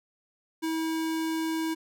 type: tone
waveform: square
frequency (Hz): 322.1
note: E4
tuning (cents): -40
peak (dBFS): -28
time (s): 0.62-1.75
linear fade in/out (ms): 20
effects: none